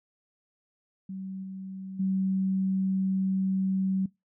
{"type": "tone with level steps", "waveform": "sine", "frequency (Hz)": 190.6, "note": "G3", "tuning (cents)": -48, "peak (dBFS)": [-34, -36, -24], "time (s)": [1.09, 4.06], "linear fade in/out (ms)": 5, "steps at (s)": [1.43, 1.99], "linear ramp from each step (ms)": 10, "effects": ["noise-tail reverb RT60 0.2 s tail -22 dB re dry"]}